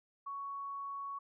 sine tone, 1115 Hz, C#6, 10 cents sharp, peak -39 dBFS, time 0.26-1.19 s, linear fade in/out 10 ms, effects none

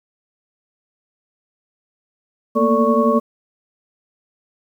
sine tone cluster, 226.6 / 237.9 / 446.1 / 580 / 1107 Hz, A#3 / A#3 / A4 / D5 / C#6, -49 / +35 / +24 / -22 / -3 cents, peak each -19 dBFS, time 2.55-3.2 s, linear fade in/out 20 ms, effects 8-bit

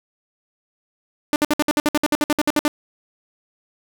sawtooth tone bursts, 297.8 Hz, D4, 24 cents sharp, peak -11 dBFS, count 16, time 1.33-2.679 s, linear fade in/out 0 ms, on 29 ms, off 59 ms, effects none

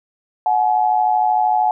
sine tone pair together, 737 / 850 Hz, F#5 / G#5, -7 / +40 cents, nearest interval major second, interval 247 cents, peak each -16 dBFS, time 0.46-1.71 s, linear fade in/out 2 ms, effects none

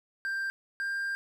triangle tone pair in turn, 1581 / 1593.8 Hz, G6 / G6, +14 / +28 cents, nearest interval unison, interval 14 cents, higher second, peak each -28 dBFS, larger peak neither, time 0.25-0.5 / 0.8-1.15 s, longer second, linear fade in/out 0 ms, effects none

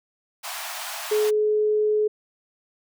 pink high-pass noise, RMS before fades -33 dBFS, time 0.43-1.31 s, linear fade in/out 20 ms, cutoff 630 Hz, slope 96 dB/octave
sine tone, 425.2 Hz, G#4, 41 cents sharp, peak -18 dBFS, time 1.11-2.08 s, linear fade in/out 10 ms
effects none

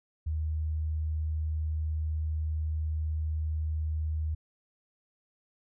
sine tone, 77.9 Hz, D#2, 3 cents sharp, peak -28 dBFS, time 0.26-4.35 s, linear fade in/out 10 ms, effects none

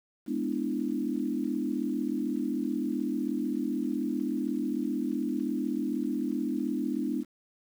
sine chord, E dominant seventh, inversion first, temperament equal, 207.7 / 246.9 / 293.7 / 329.6 Hz, G#3 / B3 / D4 / E4, 0 / 0 / 0 / 0 cents, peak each -35 / -32 / -32 / -35 dBFS, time 0.26-7.25 s, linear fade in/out 50 ms, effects 9-bit

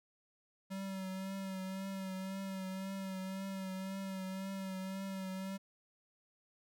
square tone with vibrato, 191.3 Hz, G3, 42 cents flat, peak -40 dBFS, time 0.7-5.58 s, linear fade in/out 20 ms, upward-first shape triangle, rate 1.9 Hz, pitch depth 34 cents each way, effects none

